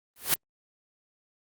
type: noise with exponential growth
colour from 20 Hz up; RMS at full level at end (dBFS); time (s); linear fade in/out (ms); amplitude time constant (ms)
white; -19; 0.16-0.34; 1; 38
effects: Opus 32 kbps